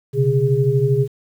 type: tone cluster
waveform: sine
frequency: 127.1 / 139.7 / 410.2 Hz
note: C3 / C#3 / G#4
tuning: -50 / +14 / -21 cents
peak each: -18 dBFS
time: 0.13-1.08 s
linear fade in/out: 50 ms
effects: 8-bit